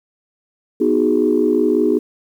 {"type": "chord", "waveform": "sine", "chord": "G# minor seventh", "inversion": "first", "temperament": "equal", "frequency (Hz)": [246.9, 311.1, 370, 415.3], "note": ["B3", "D#4", "F#4", "G#4"], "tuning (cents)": [0, 0, 0, 0], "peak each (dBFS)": [-19, -17, -18, -17], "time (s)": [0.8, 1.99], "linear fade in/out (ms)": 10, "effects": ["tanh soft clip ceiling -3 dBFS", "8-bit"]}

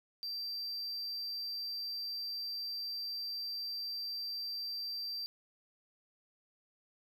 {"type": "tone", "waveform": "triangle", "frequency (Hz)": 4696, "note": "D8", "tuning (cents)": -1, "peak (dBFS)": -36, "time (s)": [0.23, 5.26], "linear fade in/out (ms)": 0, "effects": []}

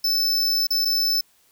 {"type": "tone with dropouts", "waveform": "square", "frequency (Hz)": 5274, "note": "E8", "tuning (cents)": 0, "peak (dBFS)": -19, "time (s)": [0.04, 1.21], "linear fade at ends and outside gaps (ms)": 5, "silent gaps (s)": [[0.67, 0.705], [0.85, 0.854]], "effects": ["white hiss -60 dBFS RMS until 1.51 s"]}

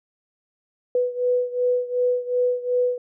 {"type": "beating tone pair", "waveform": "sine", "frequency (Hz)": [493.9, 496.6], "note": ["B4", "B4"], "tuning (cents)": [0, 9], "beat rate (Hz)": 2.7, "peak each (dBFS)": [-21, -24], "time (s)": [0.95, 2.98], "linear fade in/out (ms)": 2, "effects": []}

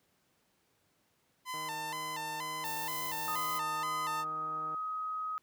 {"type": "tone with vibrato", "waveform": "sawtooth", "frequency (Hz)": 954, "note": "A#5", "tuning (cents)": 40, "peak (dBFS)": -33, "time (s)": [1.45, 4.25], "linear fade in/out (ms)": 50, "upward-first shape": "square", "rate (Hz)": 2.1, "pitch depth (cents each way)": 110}
{"type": "click train", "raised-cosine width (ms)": 1, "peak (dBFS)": -36, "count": 501, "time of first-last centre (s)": [1.54, 4.745], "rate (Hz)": 156}
{"type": "noise", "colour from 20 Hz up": "violet", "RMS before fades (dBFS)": -41, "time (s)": [2.65, 3.58], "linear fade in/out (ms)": 0}
{"type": "tone with pitch glide", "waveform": "sine", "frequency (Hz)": [1244.5, 1261.9], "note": ["D#6", "D#6"], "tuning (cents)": [0, 24], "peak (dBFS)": -34, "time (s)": [3.28, 5.38], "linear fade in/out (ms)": 0, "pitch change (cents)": 24, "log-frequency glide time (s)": [3.86, 4.85]}
{"effects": ["pink hiss -73 dBFS RMS until 5.42 s", "high-pass 100 Hz 12 dB/octave"]}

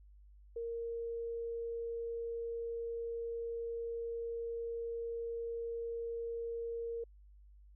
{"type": "tone", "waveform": "sine", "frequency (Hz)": 464.4, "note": "A#4", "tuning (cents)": -7, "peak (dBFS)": -37, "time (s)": [0.56, 7.04], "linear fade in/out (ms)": 5, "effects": ["added 50 Hz sine -56 dBFS peak until 7.75 s"]}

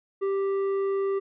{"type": "tone with tanh clipping", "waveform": "sine", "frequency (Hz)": 392, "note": "G4", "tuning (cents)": 0, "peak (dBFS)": -25, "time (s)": [0.21, 1.2], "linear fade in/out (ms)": 20, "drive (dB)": 8, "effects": []}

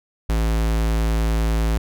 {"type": "tone", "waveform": "square", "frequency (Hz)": 55, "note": "A1", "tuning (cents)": 0, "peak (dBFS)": -18, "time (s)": [0.29, 1.78], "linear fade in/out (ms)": 5, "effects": []}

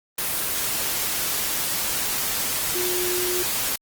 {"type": "tone in noise", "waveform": "sine", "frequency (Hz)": 359.6, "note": "F#4", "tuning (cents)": -49, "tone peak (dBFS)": -26, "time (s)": [2.75, 3.43], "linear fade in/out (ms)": 5, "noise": "white", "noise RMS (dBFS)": -25, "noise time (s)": [0.18, 3.76], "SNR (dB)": -4, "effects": ["Opus 24 kbps"]}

